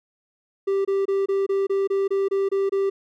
triangle tone bursts, 392 Hz, G4, in tune, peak -17 dBFS, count 11, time 0.67-2.9 s, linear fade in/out 10 ms, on 180 ms, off 25 ms, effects none

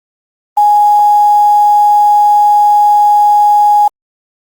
sine tone with quantisation, 830.6 Hz, G#5, in tune, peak -4 dBFS, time 0.57-3.88 s, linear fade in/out 5 ms, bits 5, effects Opus 24 kbps

